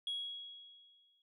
sine tone with exponential decay, 3322 Hz, G#7, in tune, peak -33 dBFS, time 0.07-1.22 s, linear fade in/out 2 ms, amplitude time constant 250 ms, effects tanh soft clip ceiling -33 dBFS

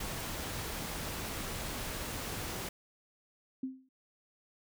pink noise, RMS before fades -39 dBFS, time 0-2.69 s, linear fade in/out 5 ms
sine tone with exponential decay, 261.6 Hz, C4, in tune, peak -31 dBFS, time 3.63-3.89 s, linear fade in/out 5 ms, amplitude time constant 56 ms
effects none

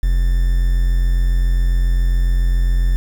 triangle tone with quantisation, 43.65 Hz, F1, in tune, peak -10 dBFS, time 0.03-2.96 s, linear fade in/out 0 ms, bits 6, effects none

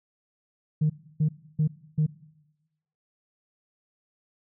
sine tone bursts, 153.5 Hz, D#3, 23 cents flat, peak -18 dBFS, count 4, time 0.81-2.066 s, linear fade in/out 10 ms, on 89 ms, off 300 ms, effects noise-tail reverb RT60 1.0 s tail -20 dB re dry + tanh soft clip ceiling -16 dBFS

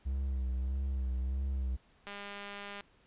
triangle tone with vibrato, 65.41 Hz, C2, in tune, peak -29 dBFS, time 0.05-1.77 s, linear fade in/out 20 ms, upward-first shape sine, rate 1.6 Hz, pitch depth 57 cents each way
click train, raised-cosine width 0.3 ms, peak -28 dBFS, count 150, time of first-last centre 2.07-2.808 s, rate 202 Hz
effects pink hiss -66 dBFS RMS until 3.06 s + resampled to 8000 Hz

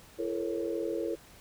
sine tone cluster, 337.6 / 429.5 / 469.3 / 551 Hz, E4 / A4 / A#4 / C#5, +41 / -42 / +12 / -11 cents, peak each -34 / -36 / -36 / -38 dBFS, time 0.18-1.16 s, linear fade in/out 20 ms, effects pink hiss -55 dBFS RMS until 1.4 s

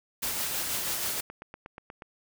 white noise with tremolo, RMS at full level -30 dBFS, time 0.22-1.21 s, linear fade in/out 10 ms, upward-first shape sine, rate 6.2 Hz, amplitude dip 30%
click train, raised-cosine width 0.5 ms, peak -27 dBFS, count 9, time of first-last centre 1.06-2.022 s, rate 8.32 Hz
effects none

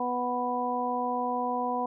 harmonic tone, 246.9 Hz, B3, in tune, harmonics 1 / 2 / 3 / 4, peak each -34 / -34 / -31 / -31 dBFS, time 0-1.86 s, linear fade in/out 5 ms, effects none

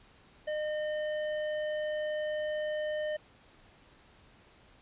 sine tone with tanh clipping, 609 Hz, D#5, 37 cents flat, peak -33 dBFS, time 0.47-3.17 s, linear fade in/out 10 ms, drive 14 dB, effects pink hiss -60 dBFS RMS until 4.81 s + resampled to 8000 Hz

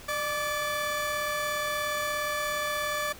35% pulse tone cluster, 598 / 1159 / 1738 Hz, D5 / D6 / A6, +31 / -23 / -22 cents, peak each -31 dBFS, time 0.08-3.13 s, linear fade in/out 10 ms, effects pink hiss -47 dBFS RMS until 3.19 s

